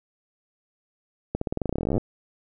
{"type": "accelerating click train", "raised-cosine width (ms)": 2, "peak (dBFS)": -12, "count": 24, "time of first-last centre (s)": [1.35, 1.98], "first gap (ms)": 64, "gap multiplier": 0.91, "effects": []}